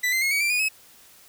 40% pulse tone with pitch steps, 1986 / 2073 / 2163 / 2258 / 2356 / 2459 / 2567 Hz, B6 / C7 / C#7 / C#7 / D7 / D#7 / E7, +9 / -17 / -43 / +31 / +5 / -21 / -47 cents, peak -20 dBFS, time 0.03-0.688 s, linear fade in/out 10 ms, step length 94 ms, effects white hiss -52 dBFS RMS until 1.28 s

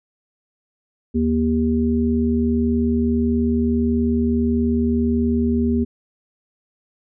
harmonic tone, 79.2 Hz, D#2, 31 cents sharp, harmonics 1 / 3 / 5, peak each -23 / -17 / -25 dBFS, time 1.14-5.85 s, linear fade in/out 20 ms, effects none

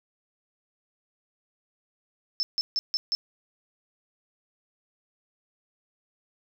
sine tone bursts, 5274 Hz, E8, in tune, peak -23 dBFS, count 5, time 2.4-3.15 s, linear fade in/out 0 ms, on 30 ms, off 150 ms, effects none

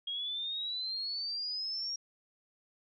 sine exponential sweep, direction up, 3259 to 5630 Hz, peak -34 dBFS, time 0.07-1.96 s, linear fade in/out 5 ms, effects none

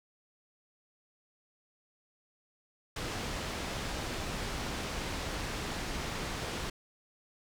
pink low-pass noise, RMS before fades -37 dBFS, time 2.96-6.7 s, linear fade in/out 5 ms, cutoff 6400 Hz, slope 12 dB/octave, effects none

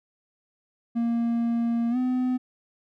triangle tone with pitch glide, 233.4 to 253.1 Hz, A#3 to B3, +2 to +43 cents, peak -20 dBFS, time 0.95-2.38 s, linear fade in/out 20 ms, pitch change +141 cents, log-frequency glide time 1.9-1.97 s, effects none

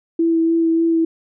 sine tone with vibrato, 329.6 Hz, E4, in tune, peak -13 dBFS, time 0.19-1.05 s, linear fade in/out 5 ms, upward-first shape sine, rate 3.4 Hz, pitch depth 14 cents each way, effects none

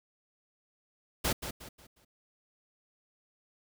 pink noise with echo, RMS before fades -29 dBFS, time 1.24-1.33 s, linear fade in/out 10 ms, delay 180 ms, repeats 4, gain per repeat -9 dB, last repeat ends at 2.05 s, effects none

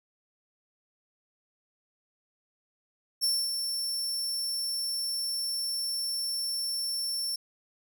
sawtooth tone with ADSR envelope, 5420 Hz, E8, 47 cents sharp, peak -21 dBFS, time 3.21-7.36 s, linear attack 28 ms, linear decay 250 ms, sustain -6 dB, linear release 6 ms, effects none

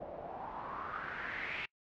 white noise with low-pass filter sweep, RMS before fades -42 dBFS, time 0-1.66 s, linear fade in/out 10 ms, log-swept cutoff 580 to 2500 Hz, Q 4.2, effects noise-tail reverb RT60 0.1 s tail -26 dB re dry + low-pass 4000 Hz 12 dB/octave

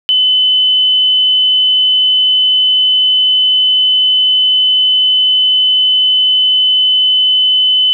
sine tone, 3024 Hz, F#7, 37 cents sharp, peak -7 dBFS, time 0.09-7.93 s, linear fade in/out 0 ms, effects none

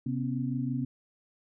sine tone cluster, 132 / 246.3 / 272.2 Hz, C3 / B3 / C#4, +16 / -5 / -31 cents, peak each -32 / -32 / -35 dBFS, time 0.06-0.85 s, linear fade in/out 5 ms, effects none

